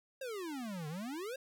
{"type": "exponential two-way sweep", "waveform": "square", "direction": "down then up", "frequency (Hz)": [550, 145.8, 550], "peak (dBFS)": -40, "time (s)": [0.21, 1.36], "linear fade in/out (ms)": 5, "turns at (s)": 0.88, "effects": []}